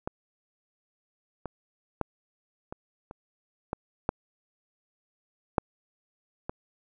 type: clicks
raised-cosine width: 1 ms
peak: -17 / -20 / -13 / -23 / -27 / -16 / -10 / -7 / -18 dBFS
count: 9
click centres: 0.075 / 1.457 / 2.013 / 2.725 / 3.111 / 3.731 / 4.091 / 5.582 / 6.495 s
effects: none